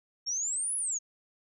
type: exponential two-way sweep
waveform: sine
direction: up then down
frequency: 5430 to 10548 to 6370 Hz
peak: -29 dBFS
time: 0.26-0.99 s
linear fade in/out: 20 ms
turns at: 0.76 s
effects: none